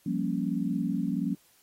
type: chord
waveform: sine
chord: G half-diminished seventh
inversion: third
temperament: equal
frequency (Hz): 174.61 / 196 / 233.1 / 277.2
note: F3 / G3 / Bb3 / Db4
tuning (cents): 0 / 0 / 0 / 0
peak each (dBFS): -32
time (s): 0.06-1.35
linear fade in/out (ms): 5
effects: white hiss -63 dBFS RMS until 1.62 s + AAC 48 kbps